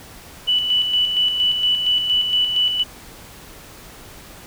sine tone with tremolo, 2969 Hz, F#7, 5 cents sharp, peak -14 dBFS, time 0.47-2.84 s, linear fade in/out 20 ms, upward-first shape square, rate 4.3 Hz, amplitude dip 45%, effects pink hiss -41 dBFS RMS until 4.46 s

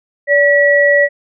sine tone pair together, 575 / 1933 Hz, D5 / B6, -37 / -38 cents, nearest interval octave + major sixth, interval 2099 cents, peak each -10 dBFS, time 0.27-1.09 s, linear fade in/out 50 ms, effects none

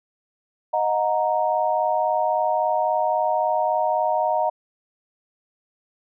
sine chord, D# minor, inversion none, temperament equal with one note detuned, 622.3 / 726 / 932.3 Hz, D#5 / F#5 / A#5, 0 / -33 / 0 cents, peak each -23 dBFS, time 0.73-4.5 s, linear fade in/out 10 ms, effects none

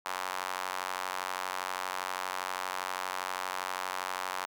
square tone with high-pass filter, 46.25 Hz, F#1, in tune, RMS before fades -36 dBFS, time 0.05-4.46 s, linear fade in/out 10 ms, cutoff 990 Hz, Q 2, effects none

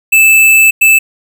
square tone bursts at uneven times, 2631 Hz, E7, 4 cents flat, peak -4 dBFS, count 2, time 0.12-0.71 / 0.81-0.99 s, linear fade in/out 10 ms, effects none

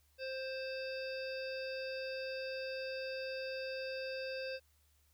harmonic tone, 526 Hz, C5, 9 cents sharp, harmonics 1 / 3 / 5 / 7 / 9 / 10, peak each -40 / -48 / -47 / -56 / -50 / -57 dBFS, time 0.18-4.6 s, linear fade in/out 50 ms, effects added 73 Hz sine -70 dBFS peak until 5.13 s + white hiss -74 dBFS RMS until 5.13 s

